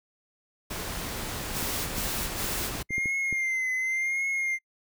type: noise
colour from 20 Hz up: pink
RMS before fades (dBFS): -34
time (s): 0.7-2.83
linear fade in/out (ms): 10
type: clicks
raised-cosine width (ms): 3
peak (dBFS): -24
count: 9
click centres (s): 1.405 / 1.627 / 1.982 / 2.444 / 2.753 / 2.907 / 2.981 / 3.058 / 3.327
type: noise bursts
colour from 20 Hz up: white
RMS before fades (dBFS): -33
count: 3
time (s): 1.52-2.708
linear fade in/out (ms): 50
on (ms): 360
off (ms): 54
type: tone with vibrato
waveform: triangle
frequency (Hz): 2100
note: C7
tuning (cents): +6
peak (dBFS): -24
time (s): 2.89-4.59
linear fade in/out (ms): 50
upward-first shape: triangle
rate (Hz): 0.9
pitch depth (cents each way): 62
effects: noise-tail reverb RT60 0.1 s tail -26 dB re dry